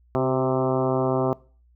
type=harmonic tone with a mistuned harmonic; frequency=130.81 Hz; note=C3; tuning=in tune; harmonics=1 / 2 / 3 / 4 / 5 / 6 / 7 / 8 / 9 / 10; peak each=-27 / -27 / -25 / -29 / -27 / -32 / -34 / -35 / -35 / -40 dBFS; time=0.15-1.33 s; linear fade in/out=0 ms; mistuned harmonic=3; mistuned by=-23 cents; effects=noise-tail reverb RT60 0.4 s tail -22 dB re dry + added 60 Hz sine -55 dBFS peak until 1.75 s